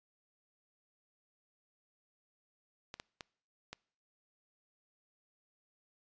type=clicks; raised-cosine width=0.2 ms; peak=-26 dBFS; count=4; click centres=2.941 / 2.999 / 3.208 / 3.73 s; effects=noise-tail reverb RT60 0.6 s tail -25 dB re dry + resampled to 16000 Hz